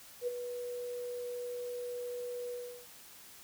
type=tone with ADSR envelope; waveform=sine; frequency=488.4 Hz; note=B4; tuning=19 cents flat; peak=-29 dBFS; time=0.21-2.87 s; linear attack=64 ms; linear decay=16 ms; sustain=-8 dB; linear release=350 ms; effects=white hiss -54 dBFS RMS until 3.43 s